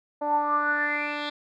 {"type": "tone with low-pass filter sweep", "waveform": "10% pulse", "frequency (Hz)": 294.3, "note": "D4", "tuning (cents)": 4, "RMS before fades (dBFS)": -26, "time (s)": [0.21, 1.3], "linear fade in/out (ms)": 10, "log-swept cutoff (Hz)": [730, 3500], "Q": 9, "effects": []}